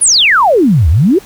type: exponential two-way sweep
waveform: sine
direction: down then up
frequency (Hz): 10560 to 70 to 423.8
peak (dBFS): -5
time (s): 0.01-1.19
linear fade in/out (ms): 10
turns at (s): 0.89
effects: pink hiss -37 dBFS RMS until 1.25 s